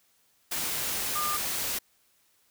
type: tone in noise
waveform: sine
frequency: 1206 Hz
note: D6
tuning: 46 cents sharp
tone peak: -29 dBFS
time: 1.15-1.37 s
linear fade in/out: 10 ms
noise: white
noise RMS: -31 dBFS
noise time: 0.51-1.79 s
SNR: -1 dB
effects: white hiss -67 dBFS RMS until 2.5 s